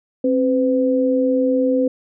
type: tone pair together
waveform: sine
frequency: 266 / 505.9 Hz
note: C4 / B4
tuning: +29 / +42 cents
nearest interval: major seventh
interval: 1113 cents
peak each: -17 dBFS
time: 0.24-1.88 s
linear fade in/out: 5 ms
effects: none